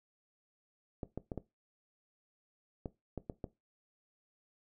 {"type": "clicks", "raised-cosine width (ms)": 2, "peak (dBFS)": -25, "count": 8, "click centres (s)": [1.032, 1.176, 1.318, 1.377, 2.858, 3.177, 3.298, 3.442], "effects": ["noise-tail reverb RT60 0.2 s tail -17 dB re dry"]}